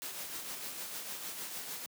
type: noise with tremolo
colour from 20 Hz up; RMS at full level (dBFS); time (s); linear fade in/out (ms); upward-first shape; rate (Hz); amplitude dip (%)
white; -40; 0.02-1.86; 0; triangle; 6.6; 45
effects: high-pass 150 Hz 12 dB/octave